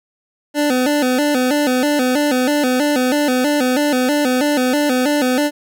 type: tone with vibrato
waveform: 25% pulse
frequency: 272.8 Hz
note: C#4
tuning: 28 cents flat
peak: -10 dBFS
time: 0.54-5.51 s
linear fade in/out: 50 ms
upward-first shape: square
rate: 3.1 Hz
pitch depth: 130 cents each way
effects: none